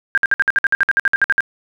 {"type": "tone bursts", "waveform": "sine", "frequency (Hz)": 1600, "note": "G6", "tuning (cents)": 35, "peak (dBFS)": -10, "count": 16, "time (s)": [0.15, 1.406], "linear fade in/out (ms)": 0, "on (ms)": 26, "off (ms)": 56, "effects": []}